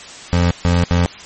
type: tone bursts at uneven times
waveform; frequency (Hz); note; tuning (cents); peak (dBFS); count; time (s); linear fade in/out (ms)
25% pulse; 87.1; F2; -4; -8; 3; 0.33-0.51 / 0.65-0.84 / 0.91-1.06; 0
effects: white hiss -35 dBFS RMS until 1.25 s + MP3 32 kbps